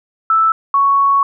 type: tone pair in turn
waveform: sine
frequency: 1318.5 / 1111.9 Hz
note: E6 / C#6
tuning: 0 / +5 cents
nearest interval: minor third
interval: 295 cents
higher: first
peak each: -9 dBFS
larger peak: neither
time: 0.3-0.52 / 0.74-1.23 s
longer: second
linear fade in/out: 2 ms
effects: none